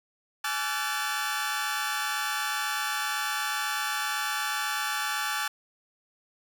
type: tone cluster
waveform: sawtooth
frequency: 845 / 1158 / 1364 / 1505 / 1758 Hz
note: G#5 / D6 / F6 / F#6 / A6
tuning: +30 / -25 / -41 / +29 / -2 cents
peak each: -31 dBFS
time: 0.44-5.48 s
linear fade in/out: 5 ms
effects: none